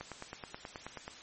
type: click train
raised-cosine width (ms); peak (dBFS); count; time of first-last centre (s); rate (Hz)
0.5; -26; 11; 0.01-1.08; 9.35
effects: white hiss -51 dBFS RMS until 1.22 s + MP3 32 kbps